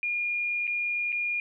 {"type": "tone with dropouts", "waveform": "sine", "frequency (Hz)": 2423, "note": "D#7", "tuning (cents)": -47, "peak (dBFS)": -26, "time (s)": [0.03, 1.4], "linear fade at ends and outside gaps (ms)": 1, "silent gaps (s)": [[0.67, 0.676], [1.121, 1.126]], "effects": []}